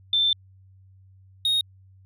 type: tone pair in turn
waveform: sine / triangle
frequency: 3554 / 3732 Hz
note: A7 / A#7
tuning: +17 / +1 cents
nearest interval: minor second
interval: 84 cents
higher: second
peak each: -18 dBFS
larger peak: neither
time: 0.13-0.33 / 1.45-1.61 s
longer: first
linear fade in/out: 2 ms
effects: added 95 Hz sine -50 dBFS peak until 2.05 s